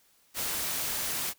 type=noise; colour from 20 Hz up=white; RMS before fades=-32 dBFS; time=0.34-1.34 s; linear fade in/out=50 ms; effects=white hiss -65 dBFS RMS until 1.38 s